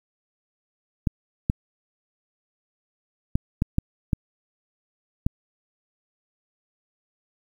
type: clicks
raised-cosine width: 5 ms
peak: -8 dBFS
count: 7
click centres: 1.072 / 1.499 / 3.355 / 3.621 / 3.784 / 4.132 / 5.265 s
effects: 8-bit